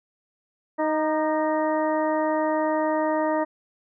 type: harmonic tone with a mistuned harmonic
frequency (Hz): 311.1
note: D#4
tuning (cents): 0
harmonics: 1 / 2 / 3 / 4 / 5 / 6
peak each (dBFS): -26 / -24 / -27 / -34 / -42 / -35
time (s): 0.78-3.45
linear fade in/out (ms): 20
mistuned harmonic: 4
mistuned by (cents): -39
effects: none